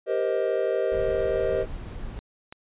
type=chord; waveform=triangle; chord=C minor seventh; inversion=second; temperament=just; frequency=392.4 / 470.9 / 523.3 / 627.9 Hz; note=G4 / Bb4 / C5 / Eb5; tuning=+2 / +18 / 0 / +16 cents; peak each=-26 dBFS; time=0.06-1.66 s; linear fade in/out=50 ms
type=noise; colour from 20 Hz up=brown; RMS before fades=-35 dBFS; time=0.92-2.19 s; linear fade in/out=0 ms
type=clicks; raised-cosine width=0.3 ms; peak=-30 / -24 dBFS; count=2; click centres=1.617 / 2.525 s
effects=resampled to 8000 Hz